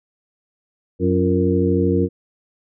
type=harmonic tone with a mistuned harmonic; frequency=92.5 Hz; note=F#2; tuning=in tune; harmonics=1 / 2 / 3 / 4 / 5; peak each=-21 / -21 / -21 / -21 / -21 dBFS; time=0.99-2.09 s; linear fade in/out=50 ms; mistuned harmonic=4; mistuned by=-94 cents; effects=none